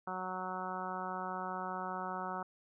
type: harmonic tone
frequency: 185 Hz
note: F#3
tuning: in tune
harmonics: 1 / 2 / 3 / 4 / 5 / 6 / 7 / 8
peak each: -46 / -48 / -48 / -43 / -43 / -46 / -43 / -49 dBFS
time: 0.07-2.43 s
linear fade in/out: 5 ms
effects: none